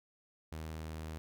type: tone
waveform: sawtooth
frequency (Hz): 79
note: D#2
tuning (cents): +27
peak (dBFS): -37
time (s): 0.52-1.18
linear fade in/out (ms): 0
effects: none